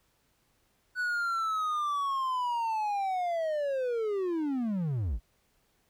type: linear sweep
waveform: triangle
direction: down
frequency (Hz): 1492 to 42.31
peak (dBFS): -26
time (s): 0.95-5.2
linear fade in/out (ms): 50
effects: pink hiss -71 dBFS RMS until 5.89 s